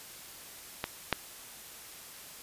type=clicks; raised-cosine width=0.3 ms; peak=-15 / -9 dBFS; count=2; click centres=0.841 / 1.127 s; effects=white hiss -48 dBFS RMS until 2.42 s + resampled to 32000 Hz